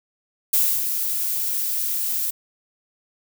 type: noise with ADSR envelope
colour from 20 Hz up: violet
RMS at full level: -17 dBFS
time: 0.53-2.31 s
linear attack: 7 ms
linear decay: 270 ms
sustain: -7 dB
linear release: 13 ms
effects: none